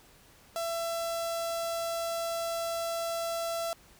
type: tone with notch filter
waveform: sawtooth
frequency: 670 Hz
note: E5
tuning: 28 cents sharp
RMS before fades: -33 dBFS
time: 0.56-3.73 s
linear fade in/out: 0 ms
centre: 2200 Hz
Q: 1.4
effects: pink hiss -58 dBFS RMS until 3.99 s